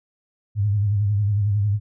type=tone with vibrato; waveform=sine; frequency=102.6 Hz; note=G#2; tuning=21 cents flat; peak=-17 dBFS; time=0.55-1.8 s; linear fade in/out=50 ms; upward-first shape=sine; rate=11 Hz; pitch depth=70 cents each way; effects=none